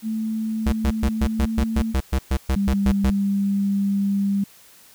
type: tone with pitch glide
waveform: sine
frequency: 220 to 223.5 Hz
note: A3 to A3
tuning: 0 to +27 cents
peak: -22 dBFS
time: 0.02-1.95 s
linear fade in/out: 50 ms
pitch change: +27 cents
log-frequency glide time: 1.27-1.54 s
type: tone bursts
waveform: square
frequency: 66.2 Hz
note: C2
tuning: 21 cents sharp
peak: -18 dBFS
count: 14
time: 0.66-3.102 s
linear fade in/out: 5 ms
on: 63 ms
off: 120 ms
type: tone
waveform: sine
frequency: 198.9 Hz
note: G3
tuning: 25 cents sharp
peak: -18 dBFS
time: 2.56-4.44 s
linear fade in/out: 5 ms
effects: white hiss -50 dBFS RMS until 4.94 s